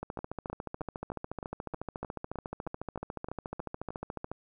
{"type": "two click trains", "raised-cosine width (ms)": 1, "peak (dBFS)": [-22, -24], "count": [61, 13], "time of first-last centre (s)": [[0.03, 4.316], [0.19, 3.905]], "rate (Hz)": [14, 3.23], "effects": []}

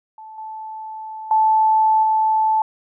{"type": "tone with level steps", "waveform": "sine", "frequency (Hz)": 874, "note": "A5", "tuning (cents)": -12, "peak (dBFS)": [-35, -29, -12, -14], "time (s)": [0.18, 2.62], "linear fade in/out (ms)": 2, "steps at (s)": [0.38, 1.31, 2.03], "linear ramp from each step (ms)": 2, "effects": []}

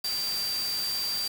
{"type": "tone in noise", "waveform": "sine", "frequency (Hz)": 4699, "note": "D8", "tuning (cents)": 0, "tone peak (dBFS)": -28, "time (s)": [0.04, 1.28], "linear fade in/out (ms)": 5, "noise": "white", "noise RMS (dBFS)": -36, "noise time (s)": [0.04, 1.28], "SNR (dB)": 5, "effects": []}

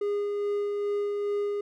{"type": "tone with tremolo", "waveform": "triangle", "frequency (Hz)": 409.3, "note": "G#4", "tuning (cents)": -25, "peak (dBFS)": -23, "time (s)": [0.01, 1.61], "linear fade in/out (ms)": 5, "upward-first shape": "sine", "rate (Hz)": 2.4, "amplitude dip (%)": 25, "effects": []}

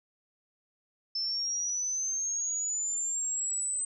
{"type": "linear sweep", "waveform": "sine", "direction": "up", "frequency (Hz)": [5274, 8150], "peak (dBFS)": -29, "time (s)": [1.15, 3.85], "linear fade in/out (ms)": 5, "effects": []}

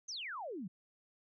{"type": "exponential sweep", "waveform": "sine", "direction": "down", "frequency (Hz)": [6560, 164.81], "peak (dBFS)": -40, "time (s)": [0.08, 0.68], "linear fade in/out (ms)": 10, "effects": []}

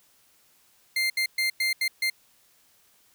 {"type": "tone bursts at uneven times", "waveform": "30% pulse", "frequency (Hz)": 2100, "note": "C7", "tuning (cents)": 6, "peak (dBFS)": -20, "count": 6, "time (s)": [[0.96, 1.1], [1.17, 1.26], [1.38, 1.5], [1.6, 1.73], [1.81, 1.88], [2.02, 2.1]], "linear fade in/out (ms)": 5, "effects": ["white hiss -62 dBFS RMS until 3.14 s"]}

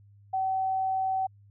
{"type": "tone", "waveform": "sine", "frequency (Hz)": 762, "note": "G5", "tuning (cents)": -49, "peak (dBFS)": -25, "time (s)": [0.33, 1.27], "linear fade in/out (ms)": 10, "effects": ["added 101 Hz sine -53 dBFS peak until 1.5 s"]}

